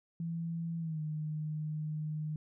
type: tone with pitch glide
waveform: sine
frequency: 166.5 to 153.57 Hz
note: E3 to D#3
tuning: +18 to -22 cents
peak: -34 dBFS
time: 0.2-2.36 s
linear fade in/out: 2 ms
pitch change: -140 cents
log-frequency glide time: 0.79-1.01 s
effects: none